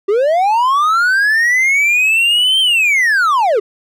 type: linear two-way sweep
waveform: triangle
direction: up then down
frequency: 380 to 3156 to 380 Hz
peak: -8 dBFS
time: 0.08-3.6 s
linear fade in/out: 10 ms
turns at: 2.6 s
effects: none